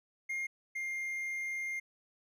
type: tone pair in turn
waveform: triangle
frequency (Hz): 2127 / 2114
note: C7 / C7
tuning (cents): +28 / +17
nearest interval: unison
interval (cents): 11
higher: first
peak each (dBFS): -32 / -33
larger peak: first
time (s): 0.29-0.47 / 0.75-1.8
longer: second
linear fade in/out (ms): 10
effects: none